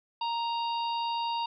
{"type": "harmonic tone", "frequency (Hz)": 932.3, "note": "A#5", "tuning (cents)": 0, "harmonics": [1, 3, 4, 5], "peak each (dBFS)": [-29, -39, -41, -43], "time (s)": [0.21, 1.46], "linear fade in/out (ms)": 5, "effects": []}